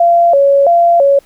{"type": "tone with vibrato", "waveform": "sine", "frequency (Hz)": 619, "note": "D#5", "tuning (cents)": -9, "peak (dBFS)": -5, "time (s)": [0, 1.19], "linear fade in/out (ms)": 5, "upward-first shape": "square", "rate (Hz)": 1.5, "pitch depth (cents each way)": 180, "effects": ["pink hiss -49 dBFS RMS until 1.25 s"]}